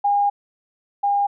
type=tone pair in turn; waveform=sine; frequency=812 / 808.1 Hz; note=G#5 / G#5; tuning=-39 / -48 cents; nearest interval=unison; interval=9 cents; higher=first; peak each=-15 / -16 dBFS; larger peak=first; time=0.04-0.3 / 1.03-1.27 s; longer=first; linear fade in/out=10 ms; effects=none